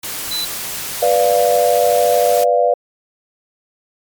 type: noise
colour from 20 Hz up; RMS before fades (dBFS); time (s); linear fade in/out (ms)
white; -25; 0.03-2.44; 5
type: tone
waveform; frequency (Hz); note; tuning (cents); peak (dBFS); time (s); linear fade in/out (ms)
sine; 4000; B7; +21; -19; 0.31-0.45; 5
type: chord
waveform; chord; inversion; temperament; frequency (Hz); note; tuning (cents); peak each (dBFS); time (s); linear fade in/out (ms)
sine; B diminished; none; equal; 493.9 / 587.3 / 698.5; B4 / D5 / F5; 0 / 0 / 0; -15; 1.02-2.74; 5
effects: MP3 96 kbps